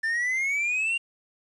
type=exponential sweep; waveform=triangle; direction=up; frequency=1771 to 2794 Hz; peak=-22 dBFS; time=0.03-0.98 s; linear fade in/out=10 ms; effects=resampled to 24000 Hz + 9-bit